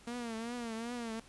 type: tone with vibrato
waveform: sawtooth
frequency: 233.1 Hz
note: A#3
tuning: in tune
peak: -34 dBFS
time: 0.07-1.2 s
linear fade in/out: 5 ms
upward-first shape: triangle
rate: 2.6 Hz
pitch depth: 99 cents each way
effects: pink hiss -59 dBFS RMS until 1.28 s + resampled to 24000 Hz